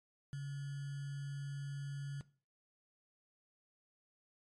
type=tone with sample-and-hold; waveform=sine; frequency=140 Hz; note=C#3; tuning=18 cents sharp; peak=-39 dBFS; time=0.33-2.21 s; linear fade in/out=0 ms; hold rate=1575 Hz; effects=noise-tail reverb RT60 0.4 s tail -18 dB re dry + MP3 48 kbps